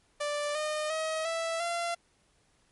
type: tone with pitch steps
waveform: sawtooth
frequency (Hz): 587.3 / 610.5 / 634.6 / 659.6 / 685.6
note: D5 / D#5 / D#5 / E5 / F5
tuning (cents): 0 / -33 / +34 / +1 / -32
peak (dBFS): -26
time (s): 0.2-1.95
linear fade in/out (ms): 10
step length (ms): 350
effects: pink hiss -68 dBFS RMS until 2.71 s + MP3 48 kbps